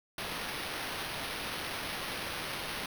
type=noise with sample-and-hold; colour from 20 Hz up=white; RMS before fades=-38 dBFS; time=0.18-2.86 s; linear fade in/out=2 ms; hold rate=7350 Hz; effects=none